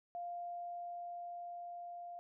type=tone with level ramp; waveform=sine; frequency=698.5 Hz; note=F5; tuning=in tune; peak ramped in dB=-40 to -45 dBFS; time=0.15-2.19 s; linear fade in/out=0 ms; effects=none